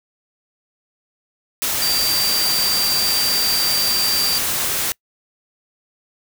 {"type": "tone in noise", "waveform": "sine", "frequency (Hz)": 4699, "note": "D8", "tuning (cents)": 0, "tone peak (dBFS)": -18, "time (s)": [1.82, 4.38], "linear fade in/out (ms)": 0, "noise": "white", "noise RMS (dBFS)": -21, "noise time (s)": [1.62, 4.92], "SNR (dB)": 0, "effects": ["noise-tail reverb RT60 0.1 s tail -26 dB re dry"]}